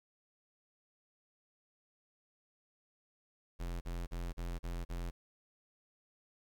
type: tone bursts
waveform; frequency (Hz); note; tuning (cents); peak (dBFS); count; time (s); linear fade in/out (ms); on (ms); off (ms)
square; 43.16; F1; -20; -38; 6; 3.59-5.11; 20; 220; 40
effects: 11-bit